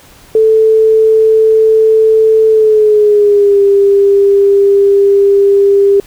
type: tone with pitch glide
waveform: sine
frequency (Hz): 440 to 398.8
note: A4 to G4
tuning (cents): 0 to +30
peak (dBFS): -4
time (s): 0.35-6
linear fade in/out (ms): 2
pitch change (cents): -170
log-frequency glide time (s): 2.48-3.62
effects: pink hiss -40 dBFS RMS until 6.06 s